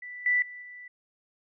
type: tone with level steps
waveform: sine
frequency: 1975.5 Hz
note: B6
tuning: in tune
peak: -38 / -21 / -40 / -42 dBFS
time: 0.02-0.88 s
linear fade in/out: 5 ms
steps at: 0.26 / 0.42 / 0.62 s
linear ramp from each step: 2 ms
effects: none